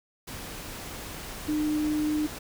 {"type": "tone in noise", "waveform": "sine", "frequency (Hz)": 303.1, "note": "D#4", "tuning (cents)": -45, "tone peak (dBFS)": -24, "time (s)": [1.48, 2.27], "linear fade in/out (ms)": 10, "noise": "pink", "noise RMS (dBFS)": -39, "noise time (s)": [0.27, 2.39], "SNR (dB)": 12, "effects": []}